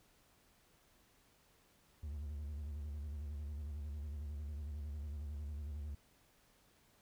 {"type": "tone with vibrato", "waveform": "triangle", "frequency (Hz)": 73.42, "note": "D2", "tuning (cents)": 0, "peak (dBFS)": -39, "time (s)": [2.03, 5.95], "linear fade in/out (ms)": 5, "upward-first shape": "square", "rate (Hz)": 11, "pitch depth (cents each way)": 71, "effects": ["pink hiss -70 dBFS RMS until 7.01 s"]}